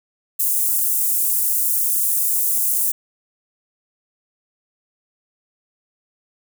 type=high-pass noise; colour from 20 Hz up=white; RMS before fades=-19 dBFS; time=0.39-2.92 s; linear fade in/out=10 ms; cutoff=8400 Hz; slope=24 dB/octave; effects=none